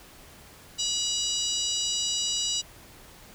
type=harmonic tone with a mistuned harmonic; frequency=970 Hz; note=B5; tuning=31 cents flat; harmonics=3 / 4 / 5 / 6 / 7 / 8; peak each=-31 / -32 / -33 / -34 / -34 / -35 dBFS; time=0.78-2.62 s; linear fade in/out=20 ms; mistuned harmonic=7; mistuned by=+81 cents; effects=pink hiss -50 dBFS RMS until 3.34 s